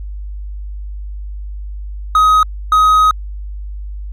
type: tone bursts at uneven times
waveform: triangle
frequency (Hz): 1261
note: D#6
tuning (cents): +23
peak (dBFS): -5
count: 2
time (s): 2.15-2.43 / 2.72-3.11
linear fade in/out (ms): 2
effects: added 50 Hz sine -23 dBFS peak until 4.12 s + Opus 48 kbps